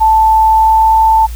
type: tone with pitch glide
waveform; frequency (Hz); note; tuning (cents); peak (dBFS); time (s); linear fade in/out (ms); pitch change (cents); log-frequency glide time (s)
sine; 880 to 885.6; A5 to A5; 0 to +11; -5; 0-1.27; 20; +11; 0.43-0.97
effects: added 58 Hz sine -20 dBFS peak until 1.35 s + white hiss -37 dBFS RMS until 1.35 s